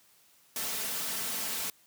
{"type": "noise with comb filter", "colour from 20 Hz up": "white", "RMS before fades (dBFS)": -34, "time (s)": [0.56, 1.7], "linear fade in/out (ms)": 2, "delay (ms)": 4.5, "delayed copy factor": 0.55, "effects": ["white hiss -63 dBFS RMS until 1.86 s", "high-pass 80 Hz 12 dB/octave"]}